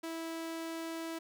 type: tone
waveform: sawtooth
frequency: 327.8 Hz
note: E4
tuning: 10 cents flat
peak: -34 dBFS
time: 0.03-1.19 s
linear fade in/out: 10 ms
effects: none